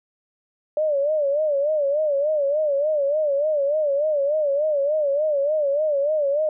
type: tone with vibrato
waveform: sine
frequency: 587.3 Hz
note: D5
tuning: in tune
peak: -18 dBFS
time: 0.77-6.49 s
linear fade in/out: 2 ms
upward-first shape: sine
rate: 3.4 Hz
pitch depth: 110 cents each way
effects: none